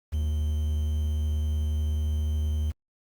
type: tone with quantisation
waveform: triangle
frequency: 75.9 Hz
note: D#2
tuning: 42 cents flat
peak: -22 dBFS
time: 0.12-2.72 s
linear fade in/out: 20 ms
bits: 8
effects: Opus 48 kbps